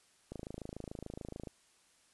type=click train; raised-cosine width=2 ms; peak=-29 dBFS; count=32; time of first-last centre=0.32-1.472 s; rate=26.9 Hz; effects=white hiss -68 dBFS RMS until 2.13 s + resampled to 24000 Hz